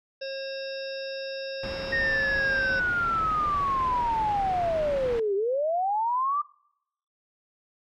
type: harmonic tone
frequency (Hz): 540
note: C#5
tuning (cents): -45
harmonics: 1 / 3 / 5 / 7 / 9 / 10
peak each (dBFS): -32 / -42 / -44 / -45 / -46 / -43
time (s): 0.21-2.8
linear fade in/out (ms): 10
type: low-pass noise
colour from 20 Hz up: pink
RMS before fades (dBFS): -37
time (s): 1.63-5.2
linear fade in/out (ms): 5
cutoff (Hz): 2500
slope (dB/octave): 12
type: linear two-way sweep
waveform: sine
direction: down then up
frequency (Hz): 1864.7 to 384.5 to 1198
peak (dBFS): -23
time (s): 1.92-6.42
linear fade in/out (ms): 10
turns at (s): 5.35
effects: noise-tail reverb RT60 0.8 s tail -25 dB re dry